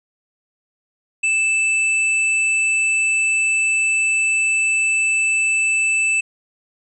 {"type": "tone", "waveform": "square", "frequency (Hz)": 2637, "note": "E7", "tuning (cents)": 0, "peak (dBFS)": -16, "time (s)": [1.23, 6.21], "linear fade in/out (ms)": 10, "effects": ["resampled to 24000 Hz"]}